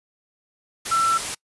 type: tone in noise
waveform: sine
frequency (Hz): 1340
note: E6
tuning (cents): +28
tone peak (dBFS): -17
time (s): 0.91-1.18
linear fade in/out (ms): 10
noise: white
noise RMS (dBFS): -28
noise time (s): 0.85-1.35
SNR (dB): +8
effects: noise-tail reverb RT60 0.1 s tail -25 dB re dry + resampled to 24000 Hz